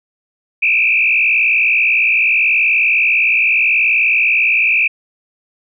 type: tone with frequency modulation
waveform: sine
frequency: 2487 Hz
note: D#7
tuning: 1 cent flat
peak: -10 dBFS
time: 0.62-4.88 s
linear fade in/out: 10 ms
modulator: 59.2 Hz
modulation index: 2.7
effects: none